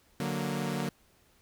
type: chord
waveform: sawtooth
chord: D augmented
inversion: none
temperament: equal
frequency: 146.83 / 185 / 233.1 Hz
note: D3 / F#3 / A#3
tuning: 0 / 0 / 0 cents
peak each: -31 dBFS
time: 0.2-0.89 s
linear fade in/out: 2 ms
effects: pink hiss -65 dBFS RMS until 1.41 s